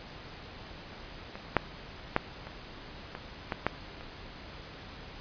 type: clicks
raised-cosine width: 0.5 ms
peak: -25 / -6 / -8 / -27 / -23 / -15 / -10 / -28 dBFS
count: 8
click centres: 1.355 / 1.567 / 2.164 / 2.47 / 3.151 / 3.522 / 3.666 / 4.009 s
effects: pink hiss -46 dBFS RMS until 5.2 s + resampled to 11025 Hz